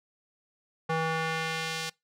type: tone with band-pass filter sweep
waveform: square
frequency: 161.5 Hz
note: E3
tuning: 35 cents flat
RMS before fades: -31 dBFS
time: 0.89-1.9 s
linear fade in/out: 10 ms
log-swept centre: 990 to 4500 Hz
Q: 0.8
effects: noise-tail reverb RT60 0.2 s tail -24 dB re dry